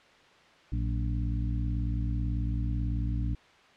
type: harmonic tone with a mistuned harmonic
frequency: 58.2 Hz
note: A#1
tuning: 2 cents flat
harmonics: 1 / 2 / 3 / 4 / 5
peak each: -29 / -32 / -40 / -42 / -40 dBFS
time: 0.72-3.35 s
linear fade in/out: 5 ms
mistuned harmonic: 3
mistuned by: +110 cents
effects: white hiss -57 dBFS RMS until 3.76 s + low-pass 3000 Hz 12 dB/octave